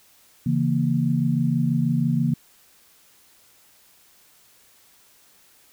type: chord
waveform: sine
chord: A# diminished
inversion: first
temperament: equal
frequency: 138.59 / 164.81 / 233.1 Hz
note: C#3 / E3 / A#3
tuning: 0 / 0 / 0 cents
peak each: -23 dBFS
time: 0.46-2.34 s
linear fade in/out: 5 ms
effects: white hiss -56 dBFS RMS until 5.72 s